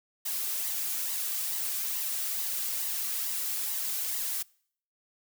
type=noise with flanger; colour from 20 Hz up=blue; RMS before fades=-32 dBFS; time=0.25-4.43 s; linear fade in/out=10 ms; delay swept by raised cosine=1 to 2.6 ms; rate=2.3 Hz; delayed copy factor=+0.5; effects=noise-tail reverb RT60 0.6 s tail -25 dB re dry